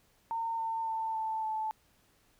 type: tone with pitch steps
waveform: sine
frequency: 912 / 902 / 892.2 / 882.5 / 872.8 Hz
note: A#5 / A5 / A5 / A5 / A5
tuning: -38 / +43 / +24 / +5 / -14 cents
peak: -31 dBFS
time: 0.31-1.71 s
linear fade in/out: 0 ms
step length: 280 ms
effects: pink hiss -68 dBFS RMS until 2.39 s